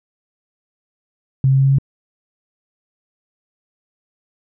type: tone with pitch steps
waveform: sine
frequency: 133.4 / 134.33 / 135.26 / 136.2 / 137.15 Hz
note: C3 / C3 / C#3 / C#3 / C#3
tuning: +34 / +46 / -42 / -30 / -18 cents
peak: -10 dBFS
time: 1.44-1.785 s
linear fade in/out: 2 ms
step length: 69 ms
effects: none